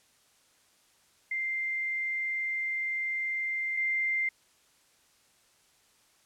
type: tone pair in turn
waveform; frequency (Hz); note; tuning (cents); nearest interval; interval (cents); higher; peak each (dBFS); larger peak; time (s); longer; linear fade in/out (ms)
sine; 2093 / 2093; C7 / C7; 0 / 0; unison; 0; neither; -29 / -26; second; 1.31-3.77 / 3.77-4.29; first; 5
effects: white hiss -65 dBFS RMS until 6.25 s + low-pass 10000 Hz 12 dB/octave